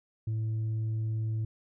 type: tone with tanh clipping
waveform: sine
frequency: 110.3 Hz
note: A2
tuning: 5 cents sharp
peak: -29 dBFS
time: 0.27-1.45 s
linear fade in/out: 5 ms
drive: 2 dB
effects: none